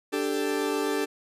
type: chord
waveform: 40% pulse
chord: D suspended fourth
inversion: none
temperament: equal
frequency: 293.7 / 392 / 440 Hz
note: D4 / G4 / A4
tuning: 0 / 0 / 0 cents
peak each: -29 dBFS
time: 0.12-1.06 s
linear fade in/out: 20 ms
effects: resampled to 32000 Hz